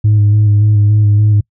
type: tone with vibrato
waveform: sine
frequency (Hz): 104.7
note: G#2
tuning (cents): +15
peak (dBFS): -4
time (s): 0.04-1.41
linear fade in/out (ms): 10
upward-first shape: square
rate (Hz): 3.5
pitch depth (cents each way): 21
effects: noise-tail reverb RT60 0.1 s tail -26 dB re dry + tanh soft clip ceiling -4 dBFS